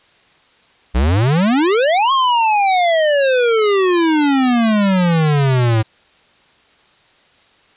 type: exponential two-way sweep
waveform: square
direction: up then down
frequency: 57.4 to 1096 to 107.9 Hz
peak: -12 dBFS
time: 0.94-5.83 s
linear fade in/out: 20 ms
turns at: 2.12 s
effects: white hiss -52 dBFS RMS until 7.76 s + resampled to 8000 Hz